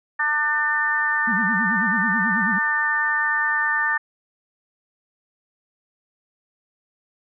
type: harmonic tone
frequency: 299.2 Hz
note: D4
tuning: 32 cents sharp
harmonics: 3 / 4 / 5 / 6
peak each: -28 / -27 / -28 / -20 dBFS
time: 0.19-3.98 s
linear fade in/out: 10 ms
type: tone with vibrato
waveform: sine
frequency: 207.7 Hz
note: G#3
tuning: in tune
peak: -24 dBFS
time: 1.27-2.59 s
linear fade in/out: 10 ms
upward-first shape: sine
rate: 9.2 Hz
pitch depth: 240 cents each way
effects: none